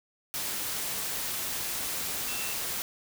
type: tone in noise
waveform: sine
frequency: 2687 Hz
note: E7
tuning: 33 cents sharp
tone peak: -39 dBFS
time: 2.28-2.53 s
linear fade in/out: 0 ms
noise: white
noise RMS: -33 dBFS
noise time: 0.34-2.82 s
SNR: -9 dB
effects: none